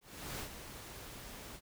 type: noise with ADSR envelope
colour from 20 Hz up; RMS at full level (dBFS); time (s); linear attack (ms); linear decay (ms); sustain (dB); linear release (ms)
pink; -41; 0.01-1.61; 380; 98; -8; 57
effects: none